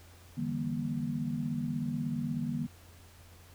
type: chord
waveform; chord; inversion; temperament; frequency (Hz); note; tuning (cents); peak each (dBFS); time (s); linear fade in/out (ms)
sine; E half-diminished seventh; third; just; 148.33 / 164.81 / 197.78 / 237.3; D3 / E3 / G3 / Bb3; +18 / 0 / +16 / +31; -36 / -39 / -39 / -34; 0.37-2.67; 10
effects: added 87 Hz sine -54 dBFS peak until 3.54 s + pink hiss -58 dBFS RMS until 3.54 s